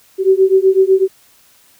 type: beating tone pair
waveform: sine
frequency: 377.9 / 385.9 Hz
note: F#4 / G4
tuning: +37 / -27 cents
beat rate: 8 Hz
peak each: -11 dBFS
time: 0.18-1.08 s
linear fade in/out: 50 ms
effects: white hiss -50 dBFS RMS until 1.79 s